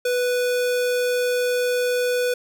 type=tone; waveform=square; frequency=493.9 Hz; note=B4; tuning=in tune; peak=-20 dBFS; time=0.05-2.34 s; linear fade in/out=5 ms; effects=10-bit